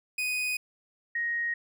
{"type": "tone pair in turn", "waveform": ["40% pulse", "sine"], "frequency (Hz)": [2492, 1875.5], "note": ["D#7", "A#6"], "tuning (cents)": [2, 10], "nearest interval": "perfect fourth", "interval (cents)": 492, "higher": "first", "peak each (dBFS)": -27, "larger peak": "neither", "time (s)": [[0.18, 0.57], [1.15, 1.54]], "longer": "neither", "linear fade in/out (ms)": 5, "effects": []}